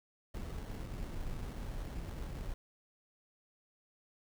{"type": "noise with sample-and-hold", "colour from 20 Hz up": "brown", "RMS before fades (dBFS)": -41, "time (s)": [0.34, 2.54], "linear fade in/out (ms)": 5, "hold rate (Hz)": 2450, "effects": []}